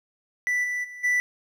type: tone with level steps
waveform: triangle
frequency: 1975.5 Hz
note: B6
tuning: in tune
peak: -20 / -24 / -36 / -18 dBFS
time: 0.47-1.2 s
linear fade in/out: 0 ms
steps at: 0.63 / 0.83 / 1.03 s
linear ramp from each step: 20 ms
effects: none